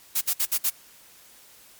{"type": "noise bursts", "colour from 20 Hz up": "blue", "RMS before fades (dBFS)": -23, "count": 5, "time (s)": [0.15, 0.7], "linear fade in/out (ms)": 10, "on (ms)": 62, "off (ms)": 60, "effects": ["white hiss -52 dBFS RMS until 1.79 s", "MP3 96 kbps"]}